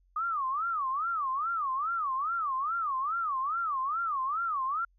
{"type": "tone with vibrato", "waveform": "sine", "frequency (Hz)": 1200, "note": "D6", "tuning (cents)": 37, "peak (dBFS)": -28, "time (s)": [0.16, 4.85], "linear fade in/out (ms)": 5, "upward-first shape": "sine", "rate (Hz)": 2.4, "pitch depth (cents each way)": 250, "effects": ["added 45 Hz sine -63 dBFS peak until 4.98 s"]}